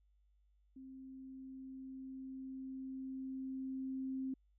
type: tone with level ramp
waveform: sine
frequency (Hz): 263.9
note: C4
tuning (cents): +15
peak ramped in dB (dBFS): -50 to -37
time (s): 0.76-4.34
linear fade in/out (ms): 5
effects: added 50 Hz sine -69 dBFS peak until 4.58 s